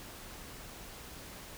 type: silence
effects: pink hiss -48 dBFS RMS until 1.57 s